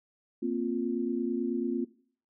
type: chord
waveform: sine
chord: Bb suspended second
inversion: none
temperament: just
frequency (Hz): 233.1 / 262.2 / 349.6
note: Bb3 / C4 / F4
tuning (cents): 0 / +4 / +2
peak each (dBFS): -32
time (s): 0.42-1.85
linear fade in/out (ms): 10
effects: noise-tail reverb RT60 0.5 s tail -19 dB re dry